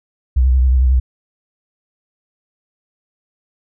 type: tone with vibrato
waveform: sine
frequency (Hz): 64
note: C2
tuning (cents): -38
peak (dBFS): -9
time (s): 0.36-1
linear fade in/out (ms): 10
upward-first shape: sine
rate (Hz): 11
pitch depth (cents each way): 67
effects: none